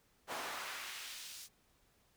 brown noise with high-pass filter sweep, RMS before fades -45 dBFS, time 0.27-1.49 s, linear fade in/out 50 ms, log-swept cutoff 680 to 5800 Hz, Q 0.94, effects pink hiss -72 dBFS RMS until 2.16 s

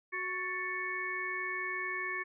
harmonic tone with a mistuned harmonic, 369.6 Hz, F#4, 2 cents flat, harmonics 1 / 3 / 5 / 6, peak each -44 / -41 / -37 / -38 dBFS, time 0.12-2.24 s, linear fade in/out 20 ms, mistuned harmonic 5, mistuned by -78 cents, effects none

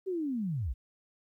sine linear sweep, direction down, 391.7 to 46.27 Hz, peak -30 dBFS, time 0.06-0.74 s, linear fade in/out 20 ms, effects 12-bit

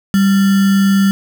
sine tone with sample-and-hold, 196.1 Hz, G3, 1 cent sharp, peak -8 dBFS, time 0.14-1.11 s, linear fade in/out 0 ms, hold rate 1575 Hz, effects none

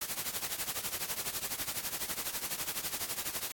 white noise with tremolo, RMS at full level -33 dBFS, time 0.01-3.52 s, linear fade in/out 5 ms, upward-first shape triangle, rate 12 Hz, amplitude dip 85%, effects AAC 64 kbps

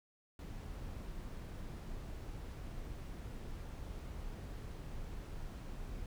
brown noise, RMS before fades -45 dBFS, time 0.39-6.06 s, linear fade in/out 2 ms, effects none

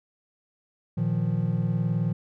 triangle chord, Bb suspended fourth, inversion none, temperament equal, 116.54 / 155.56 / 174.61 Hz, Bb2 / Eb3 / F3, 0 / 0 / 0 cents, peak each -25 dBFS, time 0.97-2.13 s, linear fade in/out 10 ms, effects tanh soft clip ceiling -12 dBFS

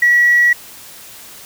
sine tone, 1929 Hz, B6, 41 cents flat, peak -7 dBFS, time 0.02-0.53 s, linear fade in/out 5 ms, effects tanh soft clip ceiling -3 dBFS + white hiss -37 dBFS RMS until 1.45 s

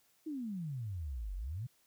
sine exponential two-way sweep, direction down then up, 325.4 to 44.34 to 132.4 Hz, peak -37 dBFS, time 0.26-1.67 s, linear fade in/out 10 ms, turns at 1.35 s, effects white hiss -71 dBFS RMS until 1.86 s

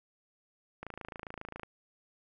click train, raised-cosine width 0.5 ms, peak -26 dBFS, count 23, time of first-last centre 0.83-1.633 s, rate 27.4 Hz, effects none

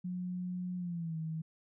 sine tone with pitch glide, 180.5 to 159.88 Hz, F#3 to D#3, -43 to +47 cents, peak -35 dBFS, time 0.04-1.42 s, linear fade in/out 10 ms, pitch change -210 cents, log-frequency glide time 0.77-1.17 s, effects none

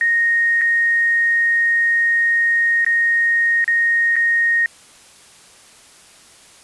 sine tone with dropouts, 1860 Hz, A#6, 4 cents flat, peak -13 dBFS, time 0.01-4.66 s, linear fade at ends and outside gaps 1 ms, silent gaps 0.612-0.616 / 2.847-2.864 / 3.643-3.678 / 4.157-4.164 s, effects white hiss -46 dBFS RMS until 6.63 s + resampled to 24000 Hz

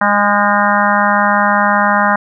harmonic tone with a mistuned harmonic, 205.1 Hz, G#3, 21 cents flat, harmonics 1 / 3 / 4 / 5 / 6 / 7 / 8 / 9, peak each -18 / -19 / -16 / -16 / -18 / -18 / -19 / -20 dBFS, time 0.01-2.16 s, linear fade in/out 5 ms, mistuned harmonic 8, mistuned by -41 cents, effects none

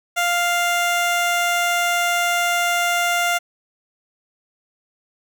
15% pulse tone, 698.5 Hz, F5, in tune, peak -11 dBFS, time 0.16-3.39 s, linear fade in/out 20 ms, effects none

